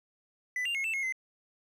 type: tone with pitch steps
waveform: triangle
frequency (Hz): 1995 / 2791 / 2166 / 2658 / 2163 / 2059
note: B6 / F7 / C#7 / E7 / C#7 / C7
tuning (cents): +17 / -2 / -41 / +14 / -43 / -28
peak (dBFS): -28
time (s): 0.56-1.124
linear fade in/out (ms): 2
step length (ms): 94
effects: none